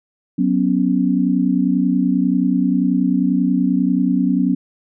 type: chord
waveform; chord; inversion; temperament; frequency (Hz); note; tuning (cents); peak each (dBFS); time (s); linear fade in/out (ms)
sine; F# suspended fourth; none; equal; 185 / 246.9 / 277.2; F#3 / B3 / C#4; 0 / 0 / 0; -18; 0.38-4.55; 10
effects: none